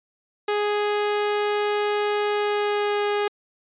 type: tone with pitch glide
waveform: sawtooth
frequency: 415.3 to 412.4 Hz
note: G#4 to G#4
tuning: 0 to -12 cents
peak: -17 dBFS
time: 0.48-3.28 s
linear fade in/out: 5 ms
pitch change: -12 cents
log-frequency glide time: 2.31-3 s
effects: resampled to 8000 Hz